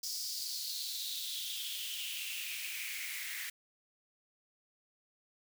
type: noise with high-pass filter sweep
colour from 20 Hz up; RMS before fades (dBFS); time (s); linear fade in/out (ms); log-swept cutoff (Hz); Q
white; -40; 0.03-3.5; 5; 5200 to 1900; 5.3
effects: none